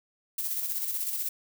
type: noise with tremolo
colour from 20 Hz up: violet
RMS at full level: -30 dBFS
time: 0.38-1.29 s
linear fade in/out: 5 ms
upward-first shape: square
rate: 16 Hz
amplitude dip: 40%
effects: none